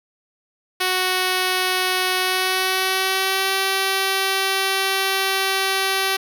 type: tone with pitch glide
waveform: 5% pulse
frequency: 370 to 385.7 Hz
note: F#4 to G4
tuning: 0 to -28 cents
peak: -7 dBFS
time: 0.8-6.17 s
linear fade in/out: 10 ms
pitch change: +72 cents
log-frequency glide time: 2.19-3.52 s
effects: none